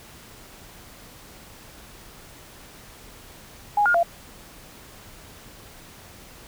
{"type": "tone with pitch steps", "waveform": "sine", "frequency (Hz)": [826, 1420, 684], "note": ["G#5", "F6", "F5"], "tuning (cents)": [-10, 28, -36], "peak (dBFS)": -16, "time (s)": [3.77, 4.031], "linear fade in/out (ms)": 5, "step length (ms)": 87, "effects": ["pink hiss -46 dBFS RMS until 6.47 s"]}